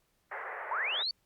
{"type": "band-pass noise", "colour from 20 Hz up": "white", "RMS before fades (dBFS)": -40, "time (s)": [0.31, 1.03], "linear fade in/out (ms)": 10, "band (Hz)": [440, 2000], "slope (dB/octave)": 48}
{"type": "linear sweep", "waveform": "sine", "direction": "up", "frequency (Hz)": [830.6, 4591], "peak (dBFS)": -30, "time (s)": [0.71, 1.11], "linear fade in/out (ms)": 2}
{"effects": ["pink hiss -74 dBFS RMS until 1.25 s", "Opus 48 kbps"]}